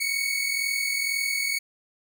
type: tone pair together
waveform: sawtooth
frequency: 2199 / 2241 Hz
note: C#7 / C#7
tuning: -14 / +18 cents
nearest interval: unison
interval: 32 cents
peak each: -24 dBFS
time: 0-1.59 s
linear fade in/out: 10 ms
effects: none